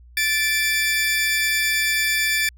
sawtooth tone pair together, 1752 / 2339 Hz, A6 / D7, -8 / -8 cents, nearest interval perfect fourth, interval 500 cents, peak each -18 dBFS, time 0.17-2.49 s, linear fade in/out 2 ms, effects added 60 Hz sine -44 dBFS peak until 2.57 s

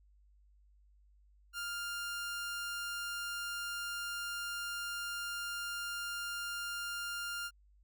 sawtooth tone, 1400 Hz, F6, 4 cents sharp, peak -34 dBFS, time 1.53-7.51 s, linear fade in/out 50 ms, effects added 50 Hz sine -62 dBFS peak until 7.83 s

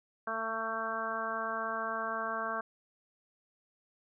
harmonic tone, 223.7 Hz, A3, 29 cents sharp, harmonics 1 / 2 / 3 / 4 / 5 / 6 / 7, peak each -46 / -44 / -39 / -44 / -37 / -40 / -39 dBFS, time 0.27-2.61 s, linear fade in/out 5 ms, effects none

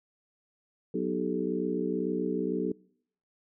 harmonic tone with a mistuned harmonic, 62 Hz, B1, 7 cents sharp, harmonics 3 / 4 / 5 / 6 / 7, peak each -34 / -34 / -34 / -34 / -34 dBFS, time 0.94-2.72 s, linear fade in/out 5 ms, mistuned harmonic 6, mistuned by +69 cents, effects noise-tail reverb RT60 0.7 s tail -25 dB re dry

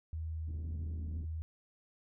sine tone with vibrato, 79.7 Hz, D#2, 42 cents sharp, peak -36 dBFS, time 0.13-1.42 s, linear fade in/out 0 ms, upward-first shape sine, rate 1.8 Hz, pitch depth 10 cents each way
white low-pass noise, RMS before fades -49 dBFS, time 0.47-1.26 s, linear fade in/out 20 ms, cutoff 240 Hz, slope 24 dB/octave
effects none

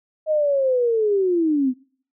sine linear sweep, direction down, 631 to 246.9 Hz, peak -16 dBFS, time 0.26-1.74 s, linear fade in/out 50 ms, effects noise-tail reverb RT60 0.5 s tail -24 dB re dry

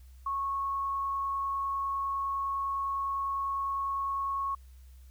sine tone with frequency modulation, 1100 Hz, C#6, 14 cents flat, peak -29 dBFS, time 0.26-4.55 s, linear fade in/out 5 ms, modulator 29.9 Hz, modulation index 0.26, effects added 64 Hz sine -49 dBFS peak until 5.1 s + white hiss -67 dBFS RMS until 5.1 s

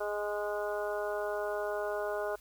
harmonic tone with a mistuned harmonic, 207.7 Hz, G#3, in tune, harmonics 2 / 3 / 4 / 5 / 6 / 7, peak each -36 / -35 / -42 / -44 / -45 / -42 dBFS, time 0-2.36 s, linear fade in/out 10 ms, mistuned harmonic 6, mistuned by -16 cents, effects added 50 Hz sine -60 dBFS peak until 2.4 s + white hiss -60 dBFS RMS until 2.4 s

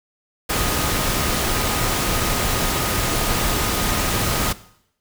sine tone in noise, 1244.5 Hz, D#6, in tune, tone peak -32 dBFS, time 0.49-4.53 s, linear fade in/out 10 ms, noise pink, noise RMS -21 dBFS, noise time 0.49-4.53 s, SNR -14 dB, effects noise-tail reverb RT60 0.7 s tail -17 dB re dry

